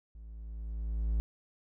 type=tone with level ramp; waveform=triangle; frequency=55 Hz; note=A1; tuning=in tune; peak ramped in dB=-44 to -24 dBFS; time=0.15-1.2 s; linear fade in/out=0 ms; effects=none